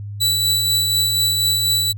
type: tone with tremolo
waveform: sawtooth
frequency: 3951 Hz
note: B7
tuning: in tune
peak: -11 dBFS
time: 0.2-1.93 s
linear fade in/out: 20 ms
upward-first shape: triangle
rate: 4.1 Hz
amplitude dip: 35%
effects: added 102 Hz sine -27 dBFS peak until 1.97 s